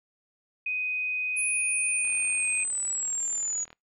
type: tone with pitch glide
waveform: sine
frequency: 2501 to 2485 Hz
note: D#7 to D#7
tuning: +8 to -3 cents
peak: -27 dBFS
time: 0.66-2.64 s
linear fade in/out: 5 ms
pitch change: -11 cents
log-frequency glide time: 1.83-2.09 s
type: linear sweep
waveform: sine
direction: down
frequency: 9956 to 6770 Hz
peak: -27 dBFS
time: 1.36-3.65 s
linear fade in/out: 20 ms
type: click train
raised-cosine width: 0.3 ms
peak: -32 dBFS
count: 68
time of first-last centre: 2.05-3.729 s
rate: 39.9 Hz
effects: noise-tail reverb RT60 0.2 s tail -26 dB re dry